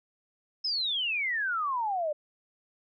sine exponential sweep, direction down, 5274 to 580 Hz, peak -27 dBFS, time 0.64-2.13 s, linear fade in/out 10 ms, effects none

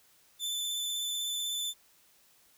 sawtooth tone with vibrato, 3520 Hz, A7, in tune, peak -29 dBFS, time 0.39-1.74 s, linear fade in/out 50 ms, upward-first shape triangle, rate 16 Hz, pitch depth 26 cents each way, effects white hiss -64 dBFS RMS until 2.57 s

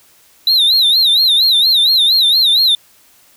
triangle tone with vibrato, 3891 Hz, B7, 27 cents flat, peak -7 dBFS, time 0.47-2.75 s, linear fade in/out 2 ms, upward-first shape sine, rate 4.3 Hz, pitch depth 160 cents each way, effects white hiss -49 dBFS RMS until 3.36 s

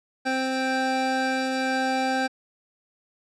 25% pulse tone pair together, 261.6 / 785.8 Hz, C4 / G5, 0 / +4 cents, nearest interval octave + perfect fifth, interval 1904 cents, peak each -22 dBFS, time 0.25-2.28 s, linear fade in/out 20 ms, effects low-pass 6000 Hz 12 dB/octave

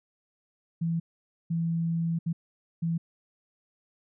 sine tone bursts at uneven times, 166.3 Hz, E3, 16 cents sharp, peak -25 dBFS, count 4, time 0.81-1 / 1.5-2.19 / 2.26-2.33 / 2.82-2.98 s, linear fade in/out 10 ms, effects none

